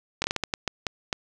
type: slowing click train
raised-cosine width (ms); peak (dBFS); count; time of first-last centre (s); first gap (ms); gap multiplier
0.2; -8; 10; 0.22-1.128; 21; 1.37
effects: none